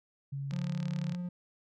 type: tone with pitch glide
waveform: sine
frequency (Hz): 138.7 to 146.35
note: C#3 to D3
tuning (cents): +1 to -6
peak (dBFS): -34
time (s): 0.32-1.14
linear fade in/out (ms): 10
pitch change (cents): +93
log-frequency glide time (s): 0.58-0.75
type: click train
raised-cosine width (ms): 0.2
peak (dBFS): -28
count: 25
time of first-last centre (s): 0.51-1.148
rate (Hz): 37.6
type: tone with tremolo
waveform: triangle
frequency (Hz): 177.4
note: F3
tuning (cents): +27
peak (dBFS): -31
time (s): 0.52-1.29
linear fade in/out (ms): 5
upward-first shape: triangle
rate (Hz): 18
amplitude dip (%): 25
effects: none